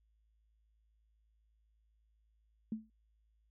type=tone with exponential decay; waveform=sine; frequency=219.2 Hz; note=A3; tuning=6 cents flat; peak=-32 dBFS; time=2.72-2.9 s; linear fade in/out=2 ms; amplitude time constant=38 ms; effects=added 54 Hz sine -70 dBFS peak until 3.5 s